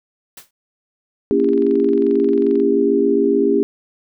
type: noise with exponential decay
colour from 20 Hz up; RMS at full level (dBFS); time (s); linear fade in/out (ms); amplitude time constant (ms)
white; -32; 0.37-0.51; 5; 30
type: chord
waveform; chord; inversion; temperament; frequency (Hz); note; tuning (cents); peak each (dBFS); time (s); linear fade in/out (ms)
sine; A# diminished seventh; none; just; 233.1 / 279.7 / 335.6 / 402.8; A#3 / C#4 / E4 / G4; 0 / +16 / +31 / +47; -21 / -18 / -21 / -15; 1.31-3.63; 0
type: click train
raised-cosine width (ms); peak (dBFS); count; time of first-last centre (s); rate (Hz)
0.3; -25; 28; 1.4-2.6; 22.5
effects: none